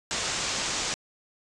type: low-pass noise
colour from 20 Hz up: white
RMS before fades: -30 dBFS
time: 0.11-0.94 s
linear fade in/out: 0 ms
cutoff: 7700 Hz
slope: 48 dB/octave
effects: resampled to 24000 Hz